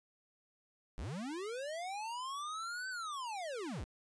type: linear two-way sweep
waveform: square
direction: up then down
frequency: 38.89 to 1547 to 38.89 Hz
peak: -40 dBFS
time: 0.98-3.84 s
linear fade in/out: 0 ms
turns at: 2.89 s
effects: resampled to 22050 Hz